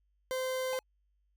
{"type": "tone", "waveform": "40% pulse", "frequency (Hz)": 517, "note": "C5", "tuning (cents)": -21, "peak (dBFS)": -31, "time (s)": [0.31, 0.79], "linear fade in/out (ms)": 0}
{"type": "tone with exponential decay", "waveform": "square", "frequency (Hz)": 849, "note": "G#5", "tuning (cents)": 38, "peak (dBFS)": -38, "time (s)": [0.73, 0.83], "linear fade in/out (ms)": 0, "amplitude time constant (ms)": 20}
{"effects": ["added 50 Hz sine -70 dBFS peak until 1.36 s"]}